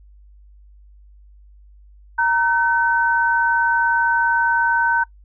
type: tone pair together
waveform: sine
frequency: 932.3 / 1524.3 Hz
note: A#5 / G6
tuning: 0 / -49 cents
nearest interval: major sixth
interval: 851 cents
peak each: -18 / -17 dBFS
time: 2.18-5.04 s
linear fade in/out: 10 ms
effects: noise-tail reverb RT60 0.1 s tail -23 dB re dry + added 50 Hz sine -44 dBFS peak until 5.24 s